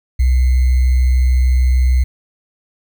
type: tone with sample-and-hold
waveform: sine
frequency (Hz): 63.3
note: B1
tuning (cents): +43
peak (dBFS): -9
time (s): 0.19-2.04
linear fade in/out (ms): 10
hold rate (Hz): 2100
effects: none